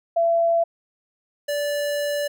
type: tone pair in turn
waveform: sine / square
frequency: 673 / 581.5 Hz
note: E5 / D5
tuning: +36 / -17 cents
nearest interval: minor third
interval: 253 cents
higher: first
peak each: -16 / -23 dBFS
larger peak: first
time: 0.16-0.64 / 1.48-2.28 s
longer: second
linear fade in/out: 10 ms
effects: none